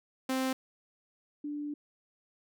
sawtooth / sine tone pair in turn, 261.6 / 293.6 Hz, C4 / D4, 0 / 0 cents, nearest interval major second, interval 200 cents, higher second, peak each -25 / -34 dBFS, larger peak first, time 0.29-0.53 / 1.44-1.74 s, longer second, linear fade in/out 5 ms, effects none

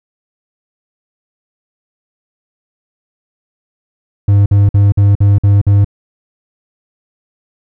triangle tone bursts, 100.8 Hz, G2, 49 cents sharp, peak -3 dBFS, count 7, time 4.28-5.846 s, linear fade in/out 5 ms, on 180 ms, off 51 ms, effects none

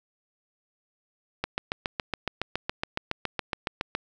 click train, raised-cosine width 0.3 ms, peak -11 dBFS, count 19, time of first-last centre 1.44-3.95 s, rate 7.17 Hz, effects none

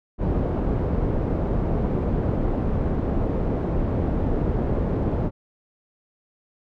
pink low-pass noise, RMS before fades -23 dBFS, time 0.18-5.31 s, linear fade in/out 50 ms, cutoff 530 Hz, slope 12 dB/octave, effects none

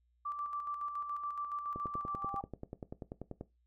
sine tone with tremolo, 1169 Hz, D6, 8 cents flat, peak -35 dBFS, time 0.25-2.4 s, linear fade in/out 10 ms, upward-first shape square, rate 7.1 Hz, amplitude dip 45%
click train, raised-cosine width 2 ms, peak -28 dBFS, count 18, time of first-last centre 1.76-3.41 s, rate 10.3 Hz
sine tone with exponential growth, 796 Hz, G5, 26 cents sharp, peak -36 dBFS, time 1.85-2.41 s, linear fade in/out 2 ms, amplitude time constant 120 ms
effects noise-tail reverb RT60 0.2 s tail -17 dB re dry + added 60 Hz sine -70 dBFS peak until 3.66 s

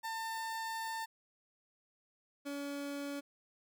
30% pulse tone pair in turn, 898 / 283.6 Hz, A5 / C#4, +35 / +40 cents, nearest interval octave + minor sixth, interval 1995 cents, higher first, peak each -35 / -36 dBFS, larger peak first, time 0.03-1.06 / 2.45-3.21 s, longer first, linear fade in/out 20 ms, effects none

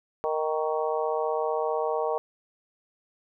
harmonic tone with a mistuned harmonic, 155.56 Hz, D#3, in tune, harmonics 3 / 4 / 5 / 6 / 7, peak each -28 / -30 / -32 / -34 / -35 dBFS, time 0.24-2.18 s, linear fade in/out 0 ms, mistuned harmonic 7, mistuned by +38 cents, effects none

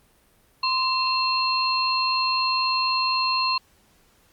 sine tone cluster, 1039 / 2702 / 4220 Hz, C6 / E7 / C8, -12 / +42 / +14 cents, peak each -23 / -28 / -24 dBFS, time 0.63-3.58 s, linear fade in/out 5 ms, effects pink hiss -60 dBFS RMS until 4.32 s + Opus 32 kbps

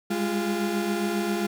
35% pulse tone cluster, 199.3 / 206.7 / 347.3 Hz, G3 / G#3 / F4, +29 / -8 / -10 cents, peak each -32 / -26 / -26 dBFS, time 0.1-1.47 s, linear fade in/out 10 ms, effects none

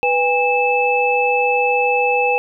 sine tone cluster, 494 / 813 / 2620 Hz, B4 / G#5 / E7, 0 / -37 / -11 cents, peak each -18 dBFS, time 0.03-2.38 s, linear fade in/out 0 ms, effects none

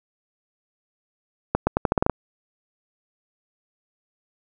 accelerating click train, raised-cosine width 1 ms, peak -4 dBFS, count 9, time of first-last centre 1.55-2.097 s, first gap 120 ms, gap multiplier 0.83, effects none

